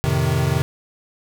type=chord; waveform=square; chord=F dominant seventh; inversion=none; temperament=equal; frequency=87.31 / 110 / 130.81 / 155.56 Hz; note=F2 / A2 / C3 / Eb3; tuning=0 / 0 / 0 / 0 cents; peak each=-25 / -27 / -21 / -23 dBFS; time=0.04-0.62 s; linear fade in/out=0 ms; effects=none